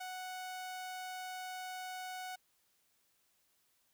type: tone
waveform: sawtooth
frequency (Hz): 740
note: F#5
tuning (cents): 0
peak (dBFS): -38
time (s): 0-2.36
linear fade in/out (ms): 10
effects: white hiss -75 dBFS RMS until 3.93 s